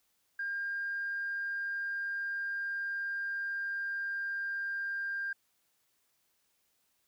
sine tone with pitch glide, 1605 to 1595.8 Hz, G6 to G6, +40 to +30 cents, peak -32 dBFS, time 0.39-5.33 s, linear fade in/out 5 ms, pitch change -10 cents, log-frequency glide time 0.88-4.57 s, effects tanh soft clip ceiling -28 dBFS + white hiss -75 dBFS RMS until 7.07 s

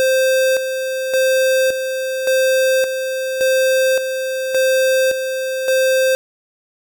square tone with tremolo, 523.3 Hz, C5, in tune, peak -13 dBFS, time 0-6.15 s, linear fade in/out 0 ms, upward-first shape square, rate 0.88 Hz, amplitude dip 55%, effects none

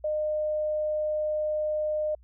sine tone, 610 Hz, D#5, 34 cents flat, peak -25 dBFS, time 0.04-2.15 s, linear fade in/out 5 ms, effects added 60 Hz sine -52 dBFS peak until 2.23 s

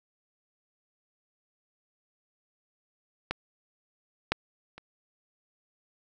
clicks, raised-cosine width 0.3 ms, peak -13 / -8 / -28 dBFS, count 3, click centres 3.31 / 4.32 / 4.78 s, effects none

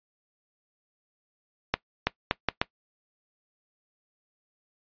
accelerating click train, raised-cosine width 0.3 ms, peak -6 dBFS, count 5, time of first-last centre 1.74-2.615 s, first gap 330 ms, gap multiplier 0.73, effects noise-tail reverb RT60 0.1 s tail -20 dB re dry + resampled to 11025 Hz

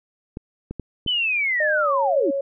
clicks, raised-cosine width 3 ms, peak -17 dBFS, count 4, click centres 0.371 / 0.71 / 0.797 / 1.063 s
sine linear sweep, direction down, 3069 to 259.1 Hz, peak -19 dBFS, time 1.07-2.31 s, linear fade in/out 10 ms
sine tone with pitch glide, 610 to 552.9 Hz, D#5 to C#5, -34 to -5 cents, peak -21 dBFS, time 1.6-2.41 s, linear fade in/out 5 ms, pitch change -171 cents, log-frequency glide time 1.81-1.91 s
effects none

